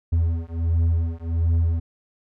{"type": "beating tone pair", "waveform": "triangle", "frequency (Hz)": [82.41, 83.81], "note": ["E2", "E2"], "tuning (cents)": [0, 29], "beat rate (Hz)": 1.4, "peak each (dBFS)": -20, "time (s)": [0.12, 1.8], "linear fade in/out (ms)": 10, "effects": []}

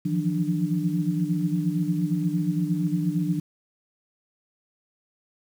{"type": "tone cluster", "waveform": "sine", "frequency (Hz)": [157.4, 170.9, 179.5, 296.7], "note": ["D#3", "F3", "F3", "D4"], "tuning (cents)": [20, -37, 48, 18], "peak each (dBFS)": [-29, -26, -28, -28], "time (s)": [0.05, 3.4], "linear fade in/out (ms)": 10, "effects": ["8-bit"]}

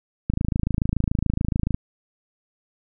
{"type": "click train", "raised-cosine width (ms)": 5, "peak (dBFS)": -9, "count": 40, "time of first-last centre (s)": [0.3, 1.744], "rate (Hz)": 27, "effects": []}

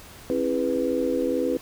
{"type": "harmonic tone with a mistuned harmonic", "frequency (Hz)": 82.41, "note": "E2", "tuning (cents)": 0, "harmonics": [3, 4, 5, 6], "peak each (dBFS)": [-27, -28, -30, -25], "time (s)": [0.3, 1.57], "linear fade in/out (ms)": 0, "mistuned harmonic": 3, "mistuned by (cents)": 140, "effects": ["pink hiss -45 dBFS RMS until 1.61 s"]}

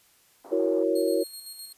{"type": "band-pass noise", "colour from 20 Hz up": "pink", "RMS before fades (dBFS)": -46, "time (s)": [0.44, 0.84], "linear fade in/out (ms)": 10, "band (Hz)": [350, 990], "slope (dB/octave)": 24}
{"type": "chord", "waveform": "sine", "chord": "F# dominant seventh", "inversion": "third", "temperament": "equal with one note detuned", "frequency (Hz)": [329.6, 371.5, 466.2, 554.4], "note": ["E4", "F#4", "A#4", "C#5"], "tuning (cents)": [0, 7, 0, 0], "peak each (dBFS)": -27, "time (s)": [0.51, 1.24], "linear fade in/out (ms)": 20}
{"type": "tone with tremolo", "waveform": "15% pulse", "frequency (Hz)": 4265, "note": "C8", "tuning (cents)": 32, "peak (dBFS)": -31, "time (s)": [0.95, 1.73], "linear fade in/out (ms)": 10, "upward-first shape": "square", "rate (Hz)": 7.8, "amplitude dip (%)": 45}
{"effects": ["white hiss -61 dBFS RMS until 1.77 s", "resampled to 32000 Hz"]}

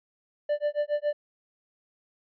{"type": "tone with tremolo", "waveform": "triangle", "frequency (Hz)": 590, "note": "D5", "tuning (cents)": 8, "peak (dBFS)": -20, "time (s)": [0.49, 1.13], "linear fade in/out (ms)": 5, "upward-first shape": "sine", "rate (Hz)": 7.2, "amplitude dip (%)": 100, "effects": ["resampled to 11025 Hz"]}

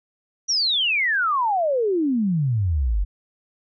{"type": "exponential sweep", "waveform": "sine", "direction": "down", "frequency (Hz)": [5910, 44.17], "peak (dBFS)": -18, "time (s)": [0.48, 3.05], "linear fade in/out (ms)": 20, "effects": []}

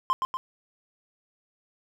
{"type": "tone with echo", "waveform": "triangle", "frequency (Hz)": 1046.5, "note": "C6", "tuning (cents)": 0, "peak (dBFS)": -18, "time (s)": [0.1, 0.13], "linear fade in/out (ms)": 0, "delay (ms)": 120, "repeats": 2, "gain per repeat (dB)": -4, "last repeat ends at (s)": 0.37, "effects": []}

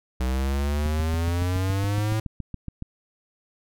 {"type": "exponential sweep", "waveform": "square", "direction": "up", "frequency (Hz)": [62.6, 110.5], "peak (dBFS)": -23, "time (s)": [0.2, 2.2], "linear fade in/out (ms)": 5}
{"type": "click train", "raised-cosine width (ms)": 5, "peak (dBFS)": -20, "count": 15, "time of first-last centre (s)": [0.86, 2.824], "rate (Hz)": 7.13}
{"effects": []}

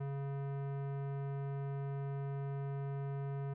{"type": "tone with tanh clipping", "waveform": "sine", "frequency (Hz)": 138.9, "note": "C#3", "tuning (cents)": 4, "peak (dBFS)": -39, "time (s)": [0, 3.54], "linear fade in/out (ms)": 10, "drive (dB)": 18, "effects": []}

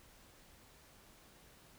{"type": "silence", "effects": ["pink hiss -62 dBFS RMS until 1.78 s"]}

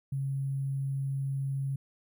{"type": "tone with sample-and-hold", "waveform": "sine", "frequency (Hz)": 136.6, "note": "C#3", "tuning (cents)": -25, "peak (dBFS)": -29, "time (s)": [0.12, 1.76], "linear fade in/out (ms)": 5, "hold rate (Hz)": 11025, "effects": []}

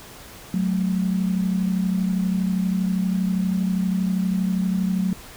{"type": "tone pair together", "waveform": "sine", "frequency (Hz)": [185, 217.5], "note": ["F#3", "A3"], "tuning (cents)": [0, -20], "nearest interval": "minor third", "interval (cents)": 280, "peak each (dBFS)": [-20, -26], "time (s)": [0.54, 5.13], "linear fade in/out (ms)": 2, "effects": ["pink hiss -42 dBFS RMS until 5.36 s"]}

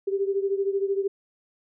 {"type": "beating tone pair", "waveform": "sine", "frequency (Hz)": [391, 404], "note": ["G4", "G#4"], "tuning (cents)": [-4, -48], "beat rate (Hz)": 13, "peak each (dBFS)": [-24, -28], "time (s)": [0.07, 1.08], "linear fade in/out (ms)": 10, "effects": []}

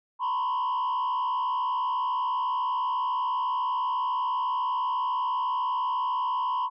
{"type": "tone with frequency modulation", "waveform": "sine", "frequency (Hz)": 1003, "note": "B5", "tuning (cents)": 26, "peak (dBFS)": -22, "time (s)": [0.19, 6.7], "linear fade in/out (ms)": 50, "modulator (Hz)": 66, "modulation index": 0.93, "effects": ["tanh soft clip ceiling -24 dBFS"]}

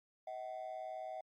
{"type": "ring-modulated tone", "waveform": "triangle", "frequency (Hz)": 696, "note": "F5", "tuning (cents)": -6, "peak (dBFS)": -36, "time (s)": [0.27, 1.21], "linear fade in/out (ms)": 5, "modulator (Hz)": 59.6, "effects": ["tanh soft clip ceiling -35 dBFS", "Opus 48 kbps"]}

